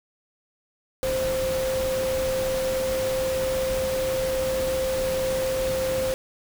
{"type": "tone in noise", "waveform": "sine", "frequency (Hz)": 523.3, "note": "C5", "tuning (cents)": 0, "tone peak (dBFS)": -23, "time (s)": [1.03, 6.14], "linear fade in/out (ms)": 0, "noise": "pink", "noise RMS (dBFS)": -32, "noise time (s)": [1.03, 6.14], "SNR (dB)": 6, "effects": []}